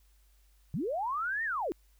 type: linear two-way sweep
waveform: sine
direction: up then down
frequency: 122.7 to 1880 to 290.7 Hz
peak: -30 dBFS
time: 0.74-1.72 s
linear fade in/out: 0 ms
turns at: 1.44 s
effects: added 50 Hz sine -61 dBFS peak until 1.99 s + white hiss -71 dBFS RMS until 1.99 s